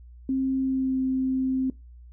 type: tone with pitch glide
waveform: sine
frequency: 265.1 to 261.5 Hz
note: C4 to C4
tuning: +23 to -1 cents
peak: -22 dBFS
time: 0.29-1.7 s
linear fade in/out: 2 ms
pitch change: -24 cents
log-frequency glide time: 0.6-1 s
effects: noise-tail reverb RT60 0.2 s tail -20 dB re dry + added 60 Hz sine -44 dBFS peak until 2.12 s